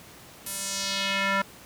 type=tone with band-pass filter sweep; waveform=square; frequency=196 Hz; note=G3; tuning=in tune; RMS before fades=-28 dBFS; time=0.46-1.42 s; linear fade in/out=5 ms; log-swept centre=12000 to 1400 Hz; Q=1.6; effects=pink hiss -48 dBFS RMS until 1.65 s + high-pass 80 Hz 12 dB/octave

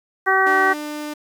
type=harmonic tone; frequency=382.4 Hz; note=G4; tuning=43 cents flat; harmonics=1 / 2 / 3 / 4 / 5; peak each=-22 / -20 / -20 / -19 / -20 dBFS; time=0.26-0.74 s; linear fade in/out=20 ms
type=tone; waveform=sawtooth; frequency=299.1 Hz; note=D4; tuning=32 cents sharp; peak=-23 dBFS; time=0.46-1.14 s; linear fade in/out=10 ms
effects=8-bit

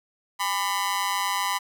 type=tone with amplitude modulation; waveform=sawtooth; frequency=1000 Hz; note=B5; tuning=21 cents sharp; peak=-16 dBFS; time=0.39-1.59 s; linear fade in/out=20 ms; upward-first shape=sine; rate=188 Hz; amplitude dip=95%; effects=9-bit

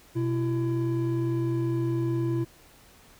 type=tone pair together; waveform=triangle; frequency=125.1 / 335.7 Hz; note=B2 / E4; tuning=+23 / +32 cents; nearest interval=octave + perfect fourth; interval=1709 cents; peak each=-25 dBFS; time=0.15-2.45 s; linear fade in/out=20 ms; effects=pink hiss -55 dBFS RMS until 3.19 s

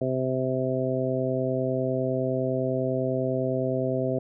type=harmonic tone; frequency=129.9 Hz; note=C3; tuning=12 cents flat; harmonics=1 / 2 / 3 / 4 / 5; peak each=-30 / -30 / -30 / -30 / -30 dBFS; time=0.01-4.19 s; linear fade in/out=5 ms; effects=none

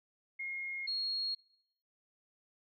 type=tone pair in turn; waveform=sine; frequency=2146 / 4292 Hz; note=C7 / C8; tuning=+43 / +43 cents; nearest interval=octave; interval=1200 cents; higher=second; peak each=-37 / -33 dBFS; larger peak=second; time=0.39-0.87 / 0.87-1.35 s; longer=neither; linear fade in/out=10 ms; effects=noise-tail reverb RT60 0.7 s tail -21 dB re dry

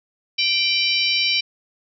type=harmonic tone with a mistuned harmonic; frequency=784 Hz; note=G5; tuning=in tune; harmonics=3 / 4 / 5 / 6 / 7; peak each=-22 / -23 / -24 / -25 / -25 dBFS; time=0.38-1.41 s; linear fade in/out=10 ms; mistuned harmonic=4; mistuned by=-59 cents; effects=none

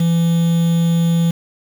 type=tone with quantisation; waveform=triangle; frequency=167.9 Hz; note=E3; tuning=32 cents sharp; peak=-10 dBFS; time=0-1.31 s; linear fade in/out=5 ms; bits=5; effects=none

